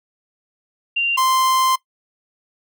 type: tone pair in turn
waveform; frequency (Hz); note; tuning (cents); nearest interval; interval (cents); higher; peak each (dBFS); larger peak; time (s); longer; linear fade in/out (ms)
sine / 45% pulse; 2775 / 1042.5; F7 / C6; -12 / -7; octave + perfect fourth; 1695; first; -15; neither; 0.96-1.17 / 1.17-1.76; second; 10
effects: noise-tail reverb RT60 0.1 s tail -18 dB re dry